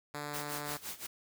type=tone; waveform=5% pulse; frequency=146.83 Hz; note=D3; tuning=in tune; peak=-27 dBFS; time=0.14-0.77 s; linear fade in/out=5 ms
type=noise with tremolo; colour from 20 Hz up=white; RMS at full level=-40 dBFS; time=0.33-1.07 s; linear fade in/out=10 ms; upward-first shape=sine; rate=5.8 Hz; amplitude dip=85%
effects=none